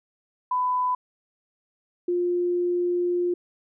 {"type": "tone pair in turn", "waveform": "sine", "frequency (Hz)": [1000, 352.9], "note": ["B5", "F4"], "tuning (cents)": [21, 18], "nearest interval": "octave + tritone", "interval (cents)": 1803, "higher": "first", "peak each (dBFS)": -21, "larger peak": "neither", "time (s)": [[0.51, 0.95], [2.08, 3.34]], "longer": "second", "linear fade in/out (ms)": 5, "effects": []}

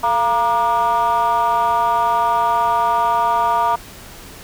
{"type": "tone with frequency modulation", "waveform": "sine", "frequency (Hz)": 942, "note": "A#5", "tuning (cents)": 18, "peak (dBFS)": -12, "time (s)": [0.03, 3.76], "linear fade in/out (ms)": 10, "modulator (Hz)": 251, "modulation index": 1, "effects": ["tanh soft clip ceiling -11 dBFS", "pink hiss -38 dBFS RMS until 4.43 s"]}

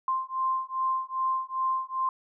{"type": "beating tone pair", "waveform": "sine", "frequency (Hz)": [1046.5, 1049], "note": ["C6", "C6"], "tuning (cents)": [0, 4], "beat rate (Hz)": 2.5, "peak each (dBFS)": [-29, -29], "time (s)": [0.08, 2.09], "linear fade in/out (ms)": 2, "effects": []}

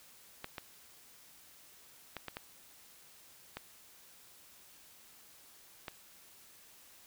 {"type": "clicks", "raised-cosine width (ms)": 0.3, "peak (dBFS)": -24, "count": 7, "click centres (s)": [0.444, 0.582, 2.167, 2.283, 2.369, 3.57, 5.882], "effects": ["white hiss -59 dBFS RMS until 7.06 s"]}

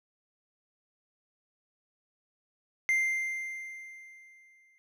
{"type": "tone with exponential decay", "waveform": "triangle", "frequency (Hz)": 2093, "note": "C7", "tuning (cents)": 0, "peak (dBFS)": -21, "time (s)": [2.89, 4.78], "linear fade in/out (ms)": 0, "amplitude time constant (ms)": 410, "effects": []}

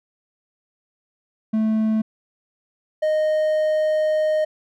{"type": "tone pair in turn", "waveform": "triangle", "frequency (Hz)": [218.7, 618.6], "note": ["A3", "D#5"], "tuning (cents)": [-10, -10], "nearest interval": "octave + tritone", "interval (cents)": 1800, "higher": "second", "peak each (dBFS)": [-15, -15], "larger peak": "neither", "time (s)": [[1.53, 2.02], [3.02, 4.45]], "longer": "second", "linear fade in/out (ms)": 10, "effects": []}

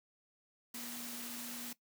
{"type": "tone in noise", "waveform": "sine", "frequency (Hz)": 240, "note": "B3", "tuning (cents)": -49, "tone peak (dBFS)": -48, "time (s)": [0.74, 1.73], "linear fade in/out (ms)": 5, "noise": "white", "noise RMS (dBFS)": -45, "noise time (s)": [0.74, 1.73], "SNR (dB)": -6, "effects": ["noise-tail reverb RT60 0.1 s tail -18 dB re dry", "high-pass 150 Hz 12 dB/octave"]}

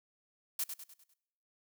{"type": "noise with echo", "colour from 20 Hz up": "blue", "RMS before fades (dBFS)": -34, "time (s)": [0.59, 0.64], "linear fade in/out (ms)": 5, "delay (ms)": 100, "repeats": 5, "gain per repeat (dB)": -7, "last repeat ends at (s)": 1.14, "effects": ["noise-tail reverb RT60 0.9 s tail -24 dB re dry"]}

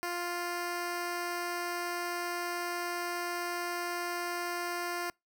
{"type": "tone", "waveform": "10% pulse", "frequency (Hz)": 349.7, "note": "F4", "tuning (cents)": 2, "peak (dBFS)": -25, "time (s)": [0.03, 5.1], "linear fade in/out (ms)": 0, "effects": ["noise-tail reverb RT60 0.2 s tail -26 dB re dry"]}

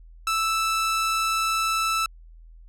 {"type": "tone", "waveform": "sawtooth", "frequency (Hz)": 1318.5, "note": "E6", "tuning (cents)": 0, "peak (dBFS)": -18, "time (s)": [0.27, 2.06], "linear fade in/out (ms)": 2, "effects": ["added 41 Hz sine -44 dBFS peak until 2.68 s", "low-pass 12000 Hz 12 dB/octave"]}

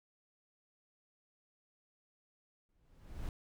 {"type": "noise with exponential growth", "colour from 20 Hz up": "brown", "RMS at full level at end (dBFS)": -38, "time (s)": [2.69, 3.29], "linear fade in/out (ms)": 1, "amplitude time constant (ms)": 130, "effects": []}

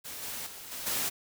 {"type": "noise with level steps", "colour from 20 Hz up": "white", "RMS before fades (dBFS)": [-41, -38, -45, -39, -31], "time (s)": [0.04, 1.1], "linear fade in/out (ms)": 20, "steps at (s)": [0.22, 0.46, 0.71, 0.86], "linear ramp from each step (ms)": 10, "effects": []}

